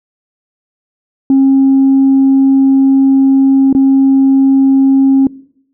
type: tone with dropouts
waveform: sine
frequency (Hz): 269.8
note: C#4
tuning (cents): -47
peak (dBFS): -3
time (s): 1.3-5.27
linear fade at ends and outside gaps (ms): 2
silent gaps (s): 3.728-3.749
effects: noise-tail reverb RT60 0.7 s tail -22 dB re dry + tanh soft clip ceiling -2 dBFS